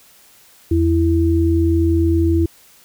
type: tone pair together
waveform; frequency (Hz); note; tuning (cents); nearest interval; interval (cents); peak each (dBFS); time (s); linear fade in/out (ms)
sine; 83.4 / 331.5; E2 / E4; +21 / +10; 2 octaves; 2389; -15 / -15; 0.71-2.46; 5
effects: white hiss -49 dBFS RMS until 2.84 s